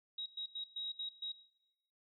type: tone bursts at uneven times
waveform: sine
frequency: 3813 Hz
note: A#7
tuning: 38 cents sharp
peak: -39 dBFS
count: 6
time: 0.18-0.26 / 0.37-0.46 / 0.55-0.64 / 0.76-0.92 / 0.99-1.09 / 1.22-1.32 s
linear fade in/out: 5 ms
effects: noise-tail reverb RT60 0.9 s tail -18 dB re dry